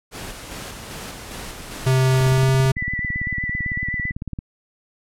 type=noise with tremolo; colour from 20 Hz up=pink; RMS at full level=-33 dBFS; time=0.11-2.47 s; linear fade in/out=50 ms; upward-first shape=square; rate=2.5 Hz; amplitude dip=30%
type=tone with pitch glide; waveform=square; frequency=130.81 to 132.48 Hz; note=C3 to C3; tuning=0 to +22 cents; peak=-15 dBFS; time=1.86-2.72 s; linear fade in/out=10 ms; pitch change=+22 cents; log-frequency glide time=2.29-2.48 s
type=click train; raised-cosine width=5 ms; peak=-16 dBFS; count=40; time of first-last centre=2.21-4.389 s; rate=17.9 Hz
type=tone with vibrato; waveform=sine; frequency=1975.5 Hz; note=B6; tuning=in tune; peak=-23 dBFS; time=2.76-4.12 s; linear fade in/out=20 ms; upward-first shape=sine; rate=7.8 Hz; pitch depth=24 cents each way
effects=low-pass 12000 Hz 12 dB/octave